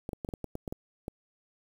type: clicks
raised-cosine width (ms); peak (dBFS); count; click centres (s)
2; -22; 10; 0.091 / 0.132 / 0.248 / 0.289 / 0.338 / 0.443 / 0.554 / 0.678 / 0.725 / 1.081
effects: 8-bit